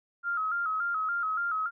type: tone with vibrato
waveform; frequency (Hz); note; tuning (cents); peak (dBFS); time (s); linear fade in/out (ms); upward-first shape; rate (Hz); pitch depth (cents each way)
sine; 1335; E6; +22; -27; 0.23-1.71; 50; square; 3.5; 77
effects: none